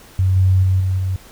sine tone with level steps, 93.8 Hz, F#2, 24 cents sharp, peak -12 / -10 / -12 / -15 / -17 dBFS, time 0.19-1.16 s, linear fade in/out 0 ms, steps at 0.36 / 0.63 / 0.8 / 0.98 s, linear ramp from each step 5 ms, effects pink hiss -44 dBFS RMS until 1.31 s

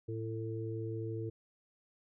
harmonic tone, 111.7 Hz, A2, 27 cents sharp, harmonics 1 / 3 / 4, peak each -38 / -42 / -42 dBFS, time 0.08-1.3 s, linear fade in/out 10 ms, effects none

